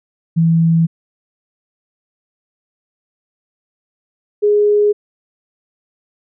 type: tone pair in turn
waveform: sine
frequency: 164.81 / 415.3 Hz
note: E3 / G#4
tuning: 0 / 0 cents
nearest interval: octave + major third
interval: 1600 cents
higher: second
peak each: -9 dBFS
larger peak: neither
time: 0.36-0.87 / 4.42-4.93 s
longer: neither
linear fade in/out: 20 ms
effects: none